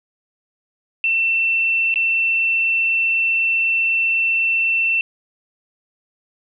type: tone with dropouts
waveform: sine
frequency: 2688 Hz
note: E7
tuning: 33 cents sharp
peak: -15 dBFS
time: 1.04-5.01 s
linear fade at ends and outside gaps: 1 ms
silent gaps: 1.941-1.958 s
effects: none